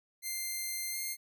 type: tone with pitch glide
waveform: 5% pulse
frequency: 2093 to 2116 Hz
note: C7 to C7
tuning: 0 to +19 cents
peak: -25 dBFS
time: 0.22-1.17 s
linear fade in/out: 50 ms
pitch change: +19 cents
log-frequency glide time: 0.91-0.97 s
effects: none